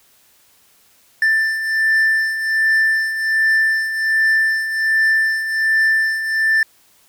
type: beating tone pair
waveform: triangle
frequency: 1773 / 1774.3 Hz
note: A6 / A6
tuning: +13 / +14 cents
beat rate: 1.3 Hz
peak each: -20 / -13 dBFS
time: 1.22-6.63 s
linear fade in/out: 2 ms
effects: white hiss -54 dBFS RMS until 7.08 s